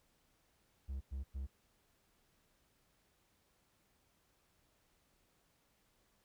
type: tone bursts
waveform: triangle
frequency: 67.3 Hz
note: C2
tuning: 49 cents sharp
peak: -37 dBFS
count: 3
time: 0.88-1.47 s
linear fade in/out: 20 ms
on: 130 ms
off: 100 ms
effects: pink hiss -75 dBFS RMS until 6.24 s